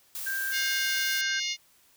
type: noise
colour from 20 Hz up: blue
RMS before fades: -36 dBFS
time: 0.15-1.21 s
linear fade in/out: 0 ms
type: tone with pitch glide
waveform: sine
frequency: 1583 to 1573 Hz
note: G6 to G6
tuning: +17 to +6 cents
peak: -29 dBFS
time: 0.26-1.4 s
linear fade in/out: 10 ms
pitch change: -11 cents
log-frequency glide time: 0.76-0.87 s
type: harmonic tone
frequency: 712 Hz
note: F5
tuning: 33 cents sharp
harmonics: 3 / 4 / 5 / 6 / 7 / 8 / 9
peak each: -34 / -35 / -36 / -37 / -37 / -38 / -39 dBFS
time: 0.51-1.57 s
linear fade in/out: 50 ms
effects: white hiss -62 dBFS RMS until 1.96 s